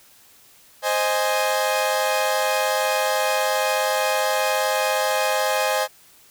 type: chord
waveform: sawtooth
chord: Ab major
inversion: first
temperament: equal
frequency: 523.3 / 622.3 / 830.6 Hz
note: C5 / Eb5 / Ab5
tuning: 0 / 0 / 0 cents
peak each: -20 dBFS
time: 0.82-5.88 s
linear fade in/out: 50 ms
effects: white hiss -52 dBFS RMS until 6.3 s